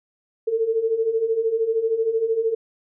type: beating tone pair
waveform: sine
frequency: 440 / 453 Hz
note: A4 / A#4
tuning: 0 / -50 cents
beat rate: 13 Hz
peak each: -25 / -20 dBFS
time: 0.47-2.55 s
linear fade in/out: 10 ms
effects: none